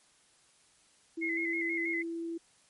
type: tone with pitch glide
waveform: sine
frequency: 329.6 to 333.6 Hz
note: E4 to E4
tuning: 0 to +21 cents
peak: -34 dBFS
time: 1.17-2.38 s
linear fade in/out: 10 ms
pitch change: +21 cents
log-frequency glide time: 1.28-1.46 s
type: tone with vibrato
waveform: sine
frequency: 2093 Hz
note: C7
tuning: in tune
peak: -31 dBFS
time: 1.21-2.03 s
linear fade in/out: 20 ms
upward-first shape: square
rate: 6.2 Hz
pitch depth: 51 cents each way
effects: white hiss -65 dBFS RMS until 2.69 s + MP3 48 kbps